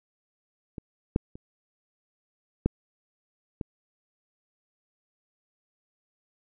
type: clicks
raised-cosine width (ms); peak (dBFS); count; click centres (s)
3; -23 / -9 / -29 / -9 / -19; 5; 0.782 / 1.161 / 1.355 / 2.66 / 3.612
effects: none